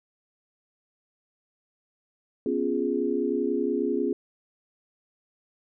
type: chord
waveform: sine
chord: C# dominant seventh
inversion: third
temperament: equal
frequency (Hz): 246.9 / 277.2 / 349.2 / 415.3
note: B3 / C#4 / E#4 / G#4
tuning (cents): 0 / 0 / 0 / 0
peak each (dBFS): -30 / -29 / -29 / -28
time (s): 2.46-4.13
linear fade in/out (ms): 2
effects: none